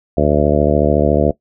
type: harmonic tone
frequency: 73.9 Hz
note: D2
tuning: 11 cents sharp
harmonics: 1 / 2 / 3 / 4 / 5 / 6 / 7 / 8 / 9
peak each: -19 / -19 / -19 / -19 / -19 / -19 / -19 / -19 / -19 dBFS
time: 0.17-1.31 s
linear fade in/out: 5 ms
effects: noise-tail reverb RT60 0.1 s tail -19 dB re dry